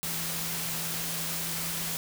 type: tone in noise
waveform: sine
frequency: 165.8 Hz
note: E3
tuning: 10 cents sharp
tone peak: -40 dBFS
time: 0.03-1.97 s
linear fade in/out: 0 ms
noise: white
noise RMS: -33 dBFS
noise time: 0.03-1.97 s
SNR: -10 dB
effects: none